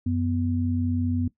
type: tone pair together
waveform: sine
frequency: 92.5 / 247.1 Hz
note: F#2 / B3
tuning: 0 / +1 cents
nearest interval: octave + perfect fourth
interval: 1701 cents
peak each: -25 / -25 dBFS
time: 0.06-1.28 s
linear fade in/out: 5 ms
effects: noise-tail reverb RT60 0.1 s tail -17 dB re dry